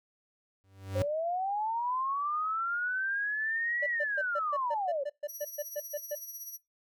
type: tone with exponential growth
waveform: 45% pulse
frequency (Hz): 96.6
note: G2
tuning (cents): -25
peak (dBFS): -26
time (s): 0.64-1.02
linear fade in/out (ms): 0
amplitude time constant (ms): 81
type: linear two-way sweep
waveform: sine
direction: up then down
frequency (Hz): 525 to 1966 to 525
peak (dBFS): -29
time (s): 0.95-5.04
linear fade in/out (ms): 10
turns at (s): 3.87
type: tone bursts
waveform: triangle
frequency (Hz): 587.3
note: D5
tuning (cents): 0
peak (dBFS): -29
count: 14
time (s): 3.82-6.154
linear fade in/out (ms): 10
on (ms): 46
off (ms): 130
type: tone with tremolo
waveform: 15% pulse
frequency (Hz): 5800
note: F#8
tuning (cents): -35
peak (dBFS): -33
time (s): 5.28-6.58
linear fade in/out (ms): 20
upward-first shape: sine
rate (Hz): 16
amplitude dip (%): 55
effects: noise-tail reverb RT60 0.2 s tail -22 dB re dry